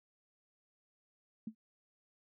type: tone with exponential decay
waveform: sine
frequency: 220 Hz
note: A3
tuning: in tune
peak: -35 dBFS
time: 1.47-1.55 s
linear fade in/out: 5 ms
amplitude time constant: 16 ms
effects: none